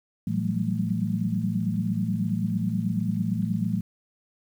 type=tone cluster; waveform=sine; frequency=113.1 / 168.2 / 185.2 / 194.4 / 220.9 Hz; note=A2 / E3 / F#3 / G3 / A3; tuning=+48 / +35 / +2 / -14 / +7 cents; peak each=-30 dBFS; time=0.27-3.81 s; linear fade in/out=5 ms; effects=9-bit